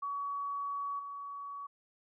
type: tone with level steps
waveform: sine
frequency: 1130 Hz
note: C#6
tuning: 33 cents sharp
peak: -34 / -40 dBFS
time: 0.02-1.67 s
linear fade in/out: 10 ms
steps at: 0.99 s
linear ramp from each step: 5 ms
effects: none